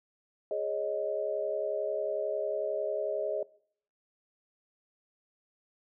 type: chord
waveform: sine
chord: Ab suspended fourth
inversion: none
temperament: equal with one note detuned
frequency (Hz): 415.3 / 551.2 / 622.3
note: Ab4 / Db5 / Eb5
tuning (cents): 0 / -10 / 0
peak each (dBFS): -35 / -35 / -32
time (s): 0.51-3.43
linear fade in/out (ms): 2
effects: noise-tail reverb RT60 0.6 s tail -21 dB re dry